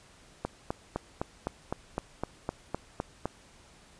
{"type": "click train", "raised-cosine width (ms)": 1, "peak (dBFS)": -16, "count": 12, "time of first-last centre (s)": [0.45, 3.256], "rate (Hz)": 3.92, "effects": ["pink hiss -57 dBFS RMS until 3.99 s", "resampled to 22050 Hz"]}